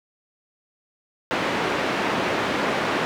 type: band-pass noise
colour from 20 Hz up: pink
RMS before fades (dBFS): -24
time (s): 1.31-3.05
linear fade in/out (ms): 0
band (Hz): 250 to 2500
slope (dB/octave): 12
effects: none